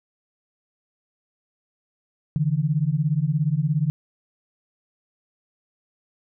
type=beating tone pair; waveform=sine; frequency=142.9 / 159.9 Hz; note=D3 / D#3; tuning=-47 / +48 cents; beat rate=17 Hz; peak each=-22 / -22 dBFS; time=2.36-3.9 s; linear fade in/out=0 ms; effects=none